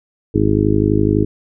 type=harmonic tone; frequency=51.91 Hz; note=G#1; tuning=in tune; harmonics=1 / 2 / 3 / 4 / 5 / 6 / 7 / 8; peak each=-23 / -18 / -22 / -21 / -22 / -17 / -21 / -20 dBFS; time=0.34-1.25 s; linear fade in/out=10 ms; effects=none